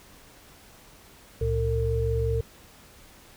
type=tone cluster; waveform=sine; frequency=67.4 / 112.8 / 453.9 Hz; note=C#2 / A2 / A#4; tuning=-48 / +44 / -46 cents; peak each=-27 dBFS; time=1.41-2.41 s; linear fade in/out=5 ms; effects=pink hiss -52 dBFS RMS until 3.36 s